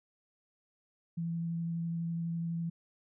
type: tone with vibrato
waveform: sine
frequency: 167.5 Hz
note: E3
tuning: 28 cents sharp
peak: -32 dBFS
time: 1.17-2.7 s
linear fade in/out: 10 ms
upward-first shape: sine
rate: 12 Hz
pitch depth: 10 cents each way
effects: none